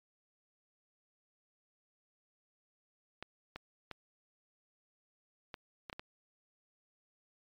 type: clicks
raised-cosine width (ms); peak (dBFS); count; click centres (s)
0.3; -26; 7; 3.226 / 3.56 / 3.913 / 5.542 / 5.898 / 5.929 / 5.995
effects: MP3 96 kbps